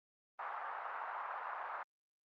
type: band-pass noise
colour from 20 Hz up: white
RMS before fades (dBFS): -43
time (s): 0.39-1.83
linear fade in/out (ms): 2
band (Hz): 780 to 1300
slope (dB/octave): 24
effects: Opus 24 kbps